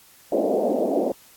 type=band-pass noise; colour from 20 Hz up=white; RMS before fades=-22 dBFS; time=0.32-1.12 s; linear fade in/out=2 ms; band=220 to 670 Hz; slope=48 dB/octave; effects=white hiss -52 dBFS RMS until 1.36 s + AAC 64 kbps